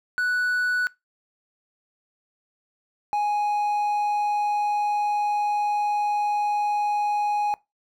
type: tone pair in turn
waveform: triangle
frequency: 1480 / 830.6 Hz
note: F#6 / G#5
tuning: 0 / 0 cents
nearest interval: minor seventh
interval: 1000 cents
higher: first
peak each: -19 dBFS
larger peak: neither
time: 0.18-0.87 / 3.13-7.54 s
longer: second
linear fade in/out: 0 ms
effects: noise-tail reverb RT60 0.2 s tail -21 dB re dry